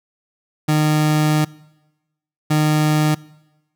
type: tone bursts at uneven times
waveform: 30% pulse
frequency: 152.8 Hz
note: D#3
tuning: 31 cents flat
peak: -11 dBFS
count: 2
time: 0.68-1.45 / 2.5-3.15 s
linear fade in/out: 10 ms
effects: noise-tail reverb RT60 1.0 s tail -22 dB re dry